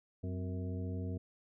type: harmonic tone with a mistuned harmonic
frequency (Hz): 92.5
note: F#2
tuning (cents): 0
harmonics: 1 / 2 / 3 / 4 / 5 / 7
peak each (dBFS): -37 / -44 / -44 / -51 / -49 / -54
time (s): 0.23-1.18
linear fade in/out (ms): 10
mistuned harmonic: 3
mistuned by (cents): -110
effects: none